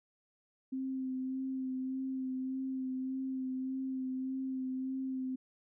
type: tone with vibrato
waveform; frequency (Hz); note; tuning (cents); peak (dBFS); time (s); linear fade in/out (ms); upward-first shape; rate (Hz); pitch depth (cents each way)
sine; 261.6; C4; 0; -34; 0.72-5.36; 10; sine; 1.7; 19
effects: none